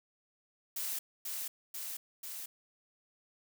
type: noise with echo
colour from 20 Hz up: blue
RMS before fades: -37 dBFS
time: 0.76-0.99 s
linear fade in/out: 5 ms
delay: 490 ms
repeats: 3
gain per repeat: -2 dB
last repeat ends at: 2.46 s
effects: none